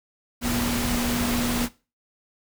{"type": "tone in noise", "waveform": "sine", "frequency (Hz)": 240.9, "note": "B3", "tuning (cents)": -43, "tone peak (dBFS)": -25, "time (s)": [0.41, 1.69], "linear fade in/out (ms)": 50, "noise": "pink", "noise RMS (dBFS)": -27, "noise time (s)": [0.41, 1.69], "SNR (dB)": -1, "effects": ["noise-tail reverb RT60 0.3 s tail -18 dB re dry"]}